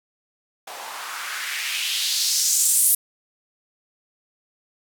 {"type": "noise with band-pass filter sweep", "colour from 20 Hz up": "blue", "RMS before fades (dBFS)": -23, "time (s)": [0.67, 2.95], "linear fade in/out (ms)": 5, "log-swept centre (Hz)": [680, 11000], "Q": 2.3, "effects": []}